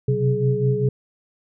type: tone cluster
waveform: sine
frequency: 128.4 / 133.4 / 189.1 / 420 Hz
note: C3 / C3 / F#3 / G#4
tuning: -32 / +34 / +38 / +19 cents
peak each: -21 / -22 / -29 / -22 dBFS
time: 0.08-0.89 s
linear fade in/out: 5 ms
effects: none